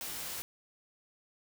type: noise with comb filter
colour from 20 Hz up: white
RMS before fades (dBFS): -40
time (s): 0.01-0.42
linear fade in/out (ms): 0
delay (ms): 17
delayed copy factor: +0.6
effects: none